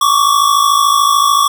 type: tone pair together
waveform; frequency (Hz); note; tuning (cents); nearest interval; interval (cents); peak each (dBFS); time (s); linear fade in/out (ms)
square; 1108 / 1161.6; C#6 / D6; -1 / -19; minor second; 82; -12; 0.01-1.48; 5
effects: none